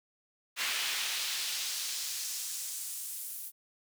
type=noise with high-pass filter sweep; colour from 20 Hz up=brown; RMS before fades=-36 dBFS; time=0.56-3.52 s; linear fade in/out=50 ms; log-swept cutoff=2300 to 12000 Hz; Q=1.1; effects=none